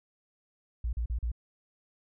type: tone bursts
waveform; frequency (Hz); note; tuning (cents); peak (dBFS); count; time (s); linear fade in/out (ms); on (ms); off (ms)
sine; 58.27; A#1; 0; -28; 4; 0.84-1.317; 5; 90; 39
effects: none